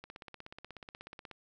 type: click train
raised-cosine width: 0.3 ms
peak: -30 dBFS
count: 22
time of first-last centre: 0.04-1.313 s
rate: 16.5 Hz
effects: none